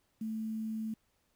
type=tone with quantisation; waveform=sine; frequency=220 Hz; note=A3; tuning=in tune; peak=-34 dBFS; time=0.21-0.94 s; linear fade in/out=5 ms; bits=10; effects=pink hiss -75 dBFS RMS until 1.35 s